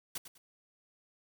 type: noise with echo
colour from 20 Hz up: white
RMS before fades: -38 dBFS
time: 0.15-0.18 s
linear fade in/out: 5 ms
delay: 100 ms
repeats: 2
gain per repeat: -11 dB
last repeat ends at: 0.38 s
effects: none